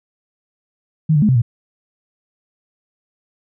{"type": "tone with pitch steps", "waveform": "sine", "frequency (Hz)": [157, 147.2, 212, 129.8, 117.3], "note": ["D#3", "D3", "G#3", "C3", "A#2"], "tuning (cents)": [16, 4, 36, -13, 11], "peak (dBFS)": -10, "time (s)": [1.09, 1.42], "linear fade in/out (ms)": 10, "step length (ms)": 66, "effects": []}